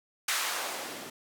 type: noise with band-pass filter sweep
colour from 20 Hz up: blue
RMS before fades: -34 dBFS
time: 0.28-1.1 s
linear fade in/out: 5 ms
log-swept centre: 1700 to 210 Hz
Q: 0.96
effects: none